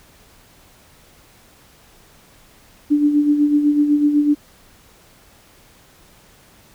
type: tone with tremolo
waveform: sine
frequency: 293.7 Hz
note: D4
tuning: in tune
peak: -10 dBFS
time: 2.9-4.35 s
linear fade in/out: 20 ms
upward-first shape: sine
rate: 8 Hz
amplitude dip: 55%
effects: pink hiss -50 dBFS RMS until 6.74 s